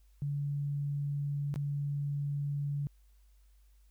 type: tone with dropouts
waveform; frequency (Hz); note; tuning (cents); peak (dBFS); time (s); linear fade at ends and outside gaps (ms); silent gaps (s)
sine; 143.2; D3; -43; -31; 0.22-2.87; 0; 1.541-1.559
effects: added 50 Hz sine -59 dBFS peak until 3.9 s + white hiss -75 dBFS RMS until 3.9 s